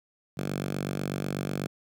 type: tone with high-pass filter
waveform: 5% pulse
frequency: 48.11 Hz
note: G1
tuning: 32 cents flat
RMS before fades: -32 dBFS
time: 0.37-1.67 s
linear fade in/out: 10 ms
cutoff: 150 Hz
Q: 2.4
effects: none